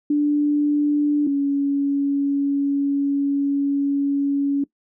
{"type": "tone pair in turn", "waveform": "sine", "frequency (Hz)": [293.5, 280.9], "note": ["D4", "C#4"], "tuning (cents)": [-1, 23], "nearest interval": "minor second", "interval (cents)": 76, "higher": "first", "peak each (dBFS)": [-15, -17], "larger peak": "first", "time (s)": [[0.1, 1.27], [1.27, 4.64]], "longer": "second", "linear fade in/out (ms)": 5, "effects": ["noise-tail reverb RT60 0.1 s tail -20 dB re dry"]}